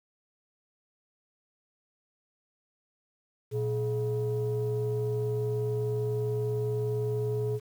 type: tone pair together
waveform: sine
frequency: 118.9 / 423.7 Hz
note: A#2 / G#4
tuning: +35 / +35 cents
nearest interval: octave + minor seventh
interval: 2200 cents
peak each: -28 dBFS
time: 3.51-7.6 s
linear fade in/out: 50 ms
effects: tanh soft clip ceiling -23 dBFS + 9-bit